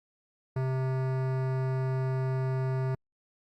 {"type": "tone with hard clipping", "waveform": "sine", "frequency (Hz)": 130.9, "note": "C3", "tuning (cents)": 1, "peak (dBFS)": -29, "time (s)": [0.56, 2.95], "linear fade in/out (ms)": 5, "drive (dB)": 18, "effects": ["Opus 48 kbps"]}